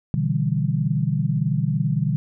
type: chord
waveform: sine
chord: E minor seventh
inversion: second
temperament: equal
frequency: 123.47 / 146.83 / 164.81 / 196 Hz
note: B2 / D3 / E3 / G3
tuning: 0 / 0 / 0 / 0 cents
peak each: -25 / -22 / -25 / -27 dBFS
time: 0.14-2.16 s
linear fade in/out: 0 ms
effects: none